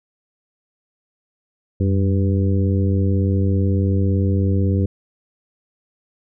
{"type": "harmonic tone with a mistuned harmonic", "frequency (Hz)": 98, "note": "G2", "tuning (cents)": 0, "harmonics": [1, 2, 3, 4, 5], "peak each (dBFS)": [-16, -22, -26, -28, -30], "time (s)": [1.8, 4.86], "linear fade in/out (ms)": 5, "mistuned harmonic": 1, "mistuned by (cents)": -98, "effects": []}